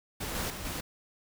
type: noise with level steps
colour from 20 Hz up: pink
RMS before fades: -36 / -33 / -40 / -36 dBFS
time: 0.2-0.81 s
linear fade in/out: 10 ms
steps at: 0.35 / 0.5 / 0.65 s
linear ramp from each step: 2 ms
effects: none